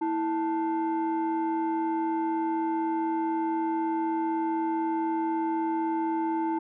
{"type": "tone pair together", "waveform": "sine", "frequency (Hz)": [325.8, 882], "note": ["E4", "A5"], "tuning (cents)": [-20, 4], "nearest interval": "octave + perfect fourth", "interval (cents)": 1724, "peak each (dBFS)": [-25, -27], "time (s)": [0.01, 6.59], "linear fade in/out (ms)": 10, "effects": ["tanh soft clip ceiling -22 dBFS"]}